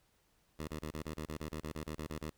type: tone bursts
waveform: 10% pulse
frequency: 77.3 Hz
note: D#2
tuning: 11 cents flat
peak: -31 dBFS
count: 15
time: 0.59-2.3 s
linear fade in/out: 5 ms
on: 86 ms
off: 30 ms
effects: pink hiss -73 dBFS RMS until 2.37 s